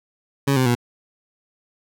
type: tone with pitch steps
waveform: 20% pulse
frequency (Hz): 138.59 / 129.31 / 120.65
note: C#3 / C3 / B2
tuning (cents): 0 / -20 / -40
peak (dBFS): -11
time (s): 0.47-0.752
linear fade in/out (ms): 10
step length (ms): 94
effects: none